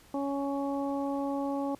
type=harmonic tone; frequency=278.8 Hz; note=C#4; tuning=10 cents sharp; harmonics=1 / 2 / 3 / 4; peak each=-31 / -35 / -37 / -43 dBFS; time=0.14-1.75 s; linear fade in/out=2 ms; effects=pink hiss -58 dBFS RMS until 1.79 s + resampled to 32000 Hz